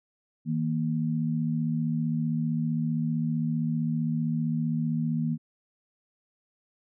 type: tone pair together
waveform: sine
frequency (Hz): 159.1 / 234.5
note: D#3 / A#3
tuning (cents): +39 / +11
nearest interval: perfect fifth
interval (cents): 672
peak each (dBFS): -27 / -28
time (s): 0.45-5.38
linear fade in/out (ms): 50
effects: none